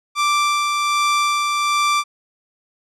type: tone with tremolo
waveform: sawtooth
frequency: 1174.7 Hz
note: D6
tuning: in tune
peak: -11 dBFS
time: 0.15-2.04 s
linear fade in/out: 50 ms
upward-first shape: sine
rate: 1.3 Hz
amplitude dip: 30%
effects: low-pass 8000 Hz 12 dB/octave